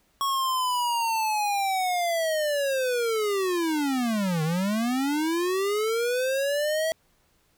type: linear two-way sweep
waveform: square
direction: down then up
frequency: 1108.7 to 152.3 to 652 Hz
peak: -24 dBFS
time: 0.21-6.92 s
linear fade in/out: 0 ms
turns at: 4.43 s
effects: pink hiss -66 dBFS RMS until 7.57 s